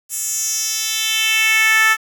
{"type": "tone with high-pass filter sweep", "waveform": "10% pulse", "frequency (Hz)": 440, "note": "A4", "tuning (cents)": 0, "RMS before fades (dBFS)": -17, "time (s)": [0.09, 1.97], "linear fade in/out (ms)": 50, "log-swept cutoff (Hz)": [8800, 1500], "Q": 2.6, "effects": ["7-bit"]}